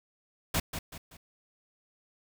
pink noise with echo, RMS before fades -28 dBFS, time 0.54-0.6 s, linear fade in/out 5 ms, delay 190 ms, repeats 3, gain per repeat -8 dB, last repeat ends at 1.17 s, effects none

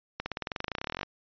accelerating click train, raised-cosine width 0.3 ms, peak -16 dBFS, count 24, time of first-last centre 0.2-1.031 s, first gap 60 ms, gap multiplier 0.95, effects resampled to 11025 Hz

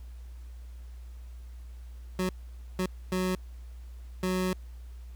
25% pulse tone bursts at uneven times, 184.6 Hz, F#3, 4 cents flat, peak -23 dBFS, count 4, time 2.19-2.29 / 2.79-2.86 / 3.12-3.35 / 4.23-4.53 s, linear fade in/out 2 ms, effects added 60 Hz sine -41 dBFS peak until 5.15 s + pink hiss -63 dBFS RMS until 5.15 s

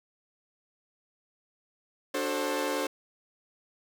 sawtooth chord, D dominant seventh, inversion none, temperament equal with one note detuned, 293.7 / 370 / 440 / 530.9 Hz, D4 / F#4 / A4 / C5, 0 / 0 / 0 / +25 cents, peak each -30 / -33 / -31 / -28 dBFS, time 2.14-2.87 s, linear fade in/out 5 ms, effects none

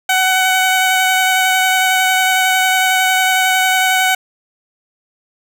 15% pulse tone with vibrato, 750 Hz, F#5, 23 cents sharp, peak -5 dBFS, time 0.09-4.15 s, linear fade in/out 5 ms, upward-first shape square, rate 11 Hz, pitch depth 9 cents each way, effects none

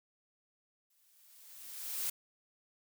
blue noise with exponential growth, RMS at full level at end -34 dBFS, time 0.9-2.1 s, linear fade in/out 5 ms, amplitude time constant 260 ms, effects none

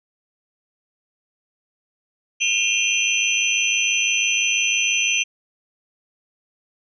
sine tone cluster, 2430 / 2673 / 2779 / 3165 / 6060 Hz, D#7 / E7 / F7 / G7 / F#8, -42 / +23 / -9 / +16 / +40 cents, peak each -24 dBFS, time 2.4-5.24 s, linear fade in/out 20 ms, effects none

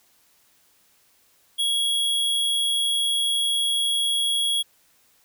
square tone, 3322 Hz, G#7, in tune, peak -21 dBFS, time 1.58-4.63 s, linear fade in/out 20 ms, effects white hiss -61 dBFS RMS until 5.24 s

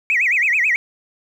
sine tone with vibrato, 2209 Hz, C#7, 7 cents flat, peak -13 dBFS, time 0.1-0.76 s, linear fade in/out 0 ms, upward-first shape sine, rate 9.2 Hz, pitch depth 280 cents each way, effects tanh soft clip ceiling -9 dBFS + 8-bit

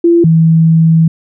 sine tone pair in turn, 340.5 / 162.56 Hz, F4 / E3, -44 / -24 cents, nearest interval octave + minor second, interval 1280 cents, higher first, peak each -4 dBFS, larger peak neither, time 0.04-0.24 / 0.24-1.08 s, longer second, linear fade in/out 5 ms, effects none

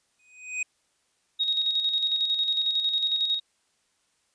square tone with exponential growth, 2500 Hz, D#7, 8 cents sharp, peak -25 dBFS, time 0.19-0.63 s, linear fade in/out 5 ms, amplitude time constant 95 ms
sine tone with tremolo, 3760 Hz, A#7, 14 cents sharp, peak -21 dBFS, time 1.39-3.4 s, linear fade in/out 20 ms, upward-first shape square, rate 11 Hz, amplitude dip 45%
effects white hiss -70 dBFS RMS until 4.34 s + resampled to 22050 Hz

